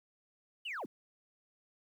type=linear sweep; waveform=sine; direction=down; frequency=3083 to 130.81 Hz; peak=-36 dBFS; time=0.65-0.86 s; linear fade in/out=10 ms; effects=tanh soft clip ceiling -35 dBFS + 11-bit